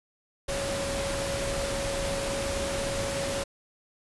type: tone in noise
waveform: sine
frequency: 554.4 Hz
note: C#5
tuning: in tune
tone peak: -31 dBFS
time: 0.48-3.44 s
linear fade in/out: 10 ms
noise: pink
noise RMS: -32 dBFS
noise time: 0.48-3.44 s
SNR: -2 dB
effects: resampled to 24000 Hz